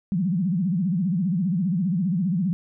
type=tone with vibrato; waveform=sine; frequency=180.6 Hz; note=F#3; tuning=42 cents flat; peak=-20 dBFS; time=0.12-2.53 s; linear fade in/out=0 ms; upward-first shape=sine; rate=15 Hz; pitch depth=210 cents each way; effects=none